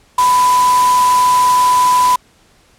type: tone in noise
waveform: sine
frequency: 997 Hz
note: B5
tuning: 16 cents sharp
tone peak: -8 dBFS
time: 0.18-2.16 s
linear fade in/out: 5 ms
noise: white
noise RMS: -21 dBFS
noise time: 0.18-2.16 s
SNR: +10 dB
effects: pink hiss -51 dBFS RMS until 2.78 s + low-pass 10000 Hz 12 dB/octave